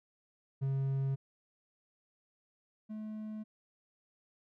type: tone pair in turn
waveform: triangle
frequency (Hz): 135.6 / 215.3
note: C#3 / A3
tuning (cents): -38 / -37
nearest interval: minor sixth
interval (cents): 801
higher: second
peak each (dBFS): -28 / -37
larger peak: first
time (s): 0.61-1.16 / 2.89-3.44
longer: neither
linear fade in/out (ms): 20
effects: none